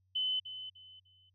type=tone with echo; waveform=sine; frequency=3031 Hz; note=F#7; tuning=41 cents sharp; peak=-30 dBFS; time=0.15-0.4 s; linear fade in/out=10 ms; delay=300 ms; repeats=3; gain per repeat=-11 dB; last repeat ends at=1.3 s; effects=added 93 Hz sine -70 dBFS peak until 1.34 s